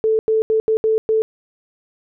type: tone bursts at uneven times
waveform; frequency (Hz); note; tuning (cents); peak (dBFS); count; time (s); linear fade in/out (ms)
sine; 440; A4; 0; -13; 6; 0.04-0.19 / 0.28-0.42 / 0.5-0.6 / 0.68-0.77 / 0.84-0.98 / 1.09-1.22; 0
effects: none